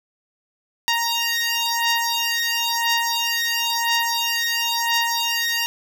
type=beating tone pair; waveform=10% pulse; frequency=932.3 / 933.28 Hz; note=A#5 / A#5; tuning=0 / +2 cents; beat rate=0.98 Hz; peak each=-14 dBFS; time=0.88-5.66 s; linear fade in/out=0 ms; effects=none